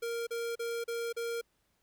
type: tone bursts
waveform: square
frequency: 466.2 Hz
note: A#4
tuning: in tune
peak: -34 dBFS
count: 5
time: 0.02-1.414 s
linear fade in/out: 10 ms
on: 250 ms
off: 36 ms
effects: pink hiss -75 dBFS RMS until 1.82 s